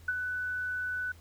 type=tone with ADSR envelope; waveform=sine; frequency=1493 Hz; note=F#6; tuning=15 cents sharp; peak=-25 dBFS; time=0.08-1.12 s; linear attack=6 ms; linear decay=37 ms; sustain=-6 dB; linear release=5 ms; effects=added 83 Hz sine -51 dBFS peak until 1.2 s + pink hiss -60 dBFS RMS until 1.2 s